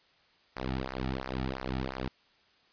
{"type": "tone with flanger", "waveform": "sawtooth", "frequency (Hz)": 65, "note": "C2", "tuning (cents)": -11, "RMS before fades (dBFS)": -35, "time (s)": [0.56, 2.08], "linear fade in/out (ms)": 5, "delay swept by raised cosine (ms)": [0.27, 1.97], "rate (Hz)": 2.9, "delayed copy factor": -0.95, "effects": ["white hiss -65 dBFS RMS until 2.72 s", "resampled to 11025 Hz"]}